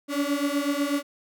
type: beating tone pair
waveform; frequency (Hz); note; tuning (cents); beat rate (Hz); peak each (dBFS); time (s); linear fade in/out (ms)
35% pulse; 281.5 / 289.6; C#4 / D4; +27 / -24; 8.1; -25; 0.08-1.03; 50
effects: none